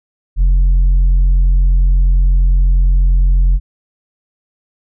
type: tone with tanh clipping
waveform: sine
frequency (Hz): 44.26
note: F1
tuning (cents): +24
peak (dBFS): -8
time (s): 0.36-3.6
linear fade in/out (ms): 50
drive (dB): 3
effects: none